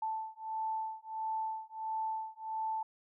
sine beating tone pair, 880 / 881.5 Hz, A5 / A5, 0 / +3 cents, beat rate 1.5 Hz, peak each -38 / -38 dBFS, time 0.02-2.83 s, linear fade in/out 5 ms, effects none

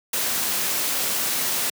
white noise, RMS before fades -24 dBFS, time 0.13-1.7 s, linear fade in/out 5 ms, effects high-pass 150 Hz 12 dB/octave

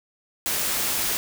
white noise, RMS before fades -25 dBFS, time 0.46-1.17 s, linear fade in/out 0 ms, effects none

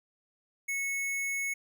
square tone, 2200 Hz, C#7, 14 cents flat, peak -31 dBFS, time 0.68-1.54 s, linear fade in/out 10 ms, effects none

